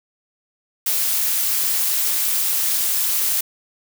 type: noise with amplitude modulation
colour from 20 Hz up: blue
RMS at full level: -17 dBFS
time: 0.86-3.41 s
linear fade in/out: 5 ms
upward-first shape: sine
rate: 292 Hz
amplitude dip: 65%
effects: none